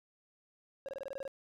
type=tone bursts; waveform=triangle; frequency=546 Hz; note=C#5; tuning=26 cents flat; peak=-36 dBFS; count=9; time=0.86-1.278 s; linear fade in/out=0 ms; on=26 ms; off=23 ms; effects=none